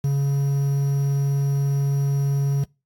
triangle tone with quantisation, 139.7 Hz, C#3, 14 cents sharp, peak -16 dBFS, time 0.04-2.64 s, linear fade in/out 5 ms, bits 7, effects noise-tail reverb RT60 0.3 s tail -26 dB re dry + AAC 64 kbps

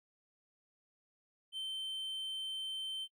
triangle tone, 3100 Hz, G7, 20 cents flat, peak -36 dBFS, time 1.52-3.08 s, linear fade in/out 50 ms, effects noise-tail reverb RT60 0.1 s tail -23 dB re dry

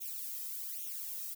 violet noise with flanger, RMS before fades -41 dBFS, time 0-1.35 s, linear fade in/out 20 ms, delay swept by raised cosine 0.31 to 1.61 ms, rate 1.2 Hz, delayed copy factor +0.85, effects none

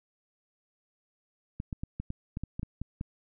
clicks, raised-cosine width 5 ms, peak -22 dBFS, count 11, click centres 1.601 / 1.728 / 1.835 / 2 / 2.104 / 2.371 / 2.436 / 2.595 / 2.631 / 2.816 / 3.011 s, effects none

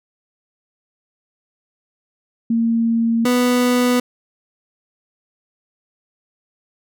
sine / 30% pulse tone pair in turn, 229.6 / 247.1 Hz, A#3 / B3, -26 / +1 cents, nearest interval minor second, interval 127 cents, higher second, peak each -14 / -11 dBFS, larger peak second, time 2.5-3.25 / 3.25-4 s, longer neither, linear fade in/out 5 ms, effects none

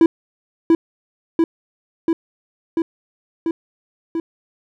triangle tone with echo, 330 Hz, E4, 2 cents sharp, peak -5 dBFS, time 0.01-0.06 s, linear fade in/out 2 ms, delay 690 ms, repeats 6, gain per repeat -2 dB, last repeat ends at 4.2 s, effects none

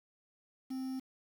triangle tone with quantisation, 261.6 Hz, C4, in tune, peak -34 dBFS, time 0.7-1 s, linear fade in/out 10 ms, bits 9, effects none

